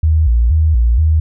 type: tone with vibrato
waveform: sine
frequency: 67.8 Hz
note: C#2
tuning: 38 cents flat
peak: -8 dBFS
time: 0.03-1.2 s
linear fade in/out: 5 ms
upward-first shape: square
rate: 2.1 Hz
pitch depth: 260 cents each way
effects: none